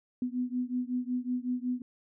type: beating tone pair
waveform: sine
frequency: 246.9 / 252.3 Hz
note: B3 / B3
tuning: 0 / +37 cents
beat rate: 5.4 Hz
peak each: -32 / -33 dBFS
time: 0.22-1.82 s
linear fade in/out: 2 ms
effects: none